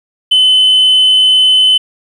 sine tone, 3034 Hz, F#7, 43 cents sharp, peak -3 dBFS, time 0.31-1.78 s, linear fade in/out 10 ms, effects tanh soft clip ceiling -3 dBFS + 7-bit

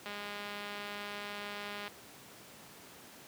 click train, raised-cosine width 0.3 ms, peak -26 dBFS, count 374, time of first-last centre 0.06-1.88 s, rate 205 Hz, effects pink hiss -53 dBFS RMS until 3.27 s + high-pass 150 Hz 12 dB/octave

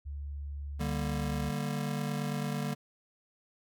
sine tone, 71.5 Hz, D2, 46 cents flat, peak -36 dBFS, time 0.05-1.51 s, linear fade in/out 20 ms
square chord, G minor, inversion second, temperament just, 147 / 196 / 235.2 Hz, D3 / G3 / Bb3, +2 / 0 / +16 cents, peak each -35 / -38 / -38 dBFS, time 0.79-2.75 s, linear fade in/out 20 ms
effects none

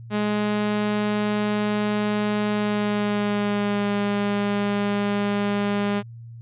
sawtooth tone with pitch glide, 209.1 to 203.4 Hz, G#3 to G#3, +12 to -36 cents, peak -17 dBFS, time 0.1-6.03 s, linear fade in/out 50 ms, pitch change -48 cents, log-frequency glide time 2.51-3.91 s, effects added 116 Hz sine -37 dBFS peak until 6.41 s + resampled to 8000 Hz

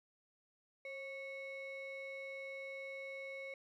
triangle ring-modulated tone, 830.6 Hz, G#5, in tune, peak -39 dBFS, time 0.85-3.54 s, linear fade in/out 2 ms, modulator 1370 Hz, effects none

